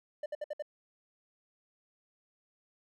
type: tone bursts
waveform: triangle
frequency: 597 Hz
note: D5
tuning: 28 cents sharp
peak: -32 dBFS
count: 5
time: 0.23-0.624 s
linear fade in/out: 5 ms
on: 30 ms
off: 61 ms
effects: none